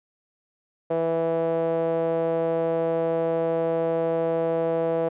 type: tone with band-pass filter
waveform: sawtooth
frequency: 164.81 Hz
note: E3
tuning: in tune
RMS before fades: -24 dBFS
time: 0.9-5.09 s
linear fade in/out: 10 ms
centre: 560 Hz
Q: 5.4
effects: resampled to 8000 Hz